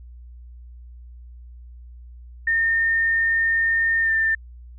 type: tone with pitch glide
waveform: sine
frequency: 1822 to 1790.7 Hz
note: A#6 to A6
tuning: -40 to +30 cents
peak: -17 dBFS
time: 2.47-4.35 s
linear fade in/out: 5 ms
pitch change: -30 cents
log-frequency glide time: 4.02-4.1 s
effects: added 60 Hz sine -39 dBFS peak until 4.78 s